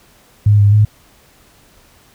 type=tone with pitch steps; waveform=sine; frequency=103.9 / 102 / 105.8 Hz; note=G#2 / G#2 / G#2; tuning=+1 / -31 / +33 cents; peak=-6 dBFS; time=0.46-0.85 s; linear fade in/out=5 ms; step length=130 ms; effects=pink hiss -49 dBFS RMS until 2.14 s